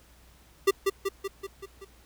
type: tone with echo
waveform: square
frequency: 392 Hz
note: G4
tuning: in tune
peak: -18 dBFS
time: 0.67-0.71 s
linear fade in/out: 10 ms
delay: 190 ms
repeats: 6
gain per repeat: -4 dB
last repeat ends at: 1.85 s
effects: added 60 Hz sine -57 dBFS peak until 2.05 s + pink hiss -59 dBFS RMS until 2.05 s

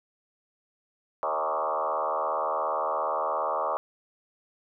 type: tone with frequency modulation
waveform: sine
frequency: 872 Hz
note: A5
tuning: 16 cents flat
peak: -25 dBFS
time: 1.23-3.77 s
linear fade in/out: 0 ms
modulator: 77.2 Hz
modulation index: 4.7
effects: none

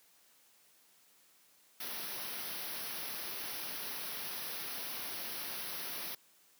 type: band-stop noise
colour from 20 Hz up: white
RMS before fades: -41 dBFS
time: 1.8-6.15 s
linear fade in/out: 5 ms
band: 5900 to 9900 Hz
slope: 96 dB/octave
effects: white hiss -66 dBFS RMS until 6.59 s + high-pass 150 Hz 12 dB/octave

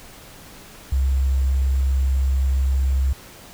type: tone with sample-and-hold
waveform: sine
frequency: 66.7 Hz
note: C2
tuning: 34 cents sharp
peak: -16 dBFS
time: 0.92-3.13 s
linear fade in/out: 5 ms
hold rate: 7350 Hz
effects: pink hiss -43 dBFS RMS until 3.53 s

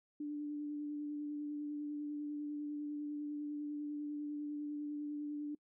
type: tone with vibrato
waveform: sine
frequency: 294.9 Hz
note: D4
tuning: 7 cents sharp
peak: -38 dBFS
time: 0.2-5.55 s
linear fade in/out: 5 ms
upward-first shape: sine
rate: 10 Hz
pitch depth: 15 cents each way
effects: noise-tail reverb RT60 0.1 s tail -25 dB re dry

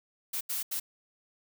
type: noise bursts at uneven times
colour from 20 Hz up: blue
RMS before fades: -33 dBFS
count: 3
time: 0.33-0.41 / 0.49-0.63 / 0.71-0.8 s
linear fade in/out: 10 ms
effects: none

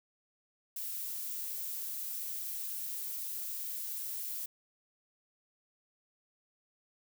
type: noise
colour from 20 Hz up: violet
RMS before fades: -39 dBFS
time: 0.76-4.46 s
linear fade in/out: 5 ms
effects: none

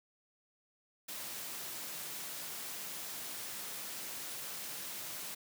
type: high-pass noise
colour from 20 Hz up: white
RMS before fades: -43 dBFS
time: 1.08-5.35 s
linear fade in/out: 10 ms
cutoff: 110 Hz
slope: 48 dB/octave
effects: none

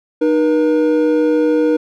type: tone pair together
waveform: triangle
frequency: 306.7 / 480.2 Hz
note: D#4 / B4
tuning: -25 / -49 cents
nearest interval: minor sixth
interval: 776 cents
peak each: -12 dBFS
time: 0.21-1.77 s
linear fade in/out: 10 ms
effects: none

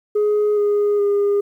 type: tone with pitch steps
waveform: sine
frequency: 418.8 / 412.3 / 405.9 Hz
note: G#4 / G#4 / G#4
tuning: +15 / -13 / -40 cents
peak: -12 dBFS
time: 0.15-1.41 s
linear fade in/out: 10 ms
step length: 420 ms
effects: tanh soft clip ceiling -13 dBFS + 9-bit

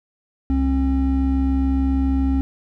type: tone pair together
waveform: triangle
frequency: 67.08 / 268.6 Hz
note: C2 / C4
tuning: +44 / +46 cents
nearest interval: 2 octaves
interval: 2402 cents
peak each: -17 dBFS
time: 0.5-2.41 s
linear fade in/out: 0 ms
effects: none

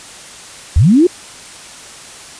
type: linear sweep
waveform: sine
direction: up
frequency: 58.9 to 374.9 Hz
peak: -5 dBFS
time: 0.76-1.07 s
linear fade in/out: 5 ms
effects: white hiss -34 dBFS RMS until 2.39 s + resampled to 22050 Hz

